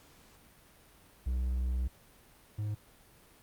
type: tone pair in turn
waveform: triangle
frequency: 62.8 / 105.36 Hz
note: B1 / G#2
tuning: +30 / +25 cents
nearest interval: major sixth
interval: 895 cents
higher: second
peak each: -27 / -30 dBFS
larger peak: first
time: 1.26-1.88 / 2.58-2.75 s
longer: first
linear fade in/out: 10 ms
effects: pink hiss -60 dBFS RMS until 3.42 s + Opus 48 kbps